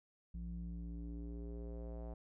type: tone with low-pass filter sweep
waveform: square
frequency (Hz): 57.9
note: A#1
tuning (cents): -11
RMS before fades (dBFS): -45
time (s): 0.34-2.14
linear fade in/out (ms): 5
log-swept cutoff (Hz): 150 to 690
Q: 2.6
effects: none